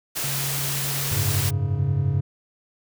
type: noise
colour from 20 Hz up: white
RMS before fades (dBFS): -27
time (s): 0.15-1.51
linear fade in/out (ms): 20
type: tone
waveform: triangle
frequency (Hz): 138.59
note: C#3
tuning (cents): 0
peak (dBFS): -27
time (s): 0.24-1.79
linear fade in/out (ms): 2
type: chord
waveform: triangle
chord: F# suspended second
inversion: none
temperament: equal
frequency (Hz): 92.5 / 103.83 / 138.59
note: F#2 / G#2 / C#3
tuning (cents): 0 / 0 / 0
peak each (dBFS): -24 / -23 / -20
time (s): 1.11-2.21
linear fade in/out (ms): 10
effects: none